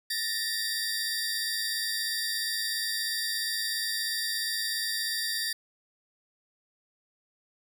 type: tone cluster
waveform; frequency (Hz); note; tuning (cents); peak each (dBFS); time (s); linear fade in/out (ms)
sawtooth; 1771 / 1874 / 3765 / 4699; A6 / A#6 / A#7 / D8; +11 / +9 / +16 / 0; -33 / -33 / -37 / -28; 0.1-5.53; 5
effects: none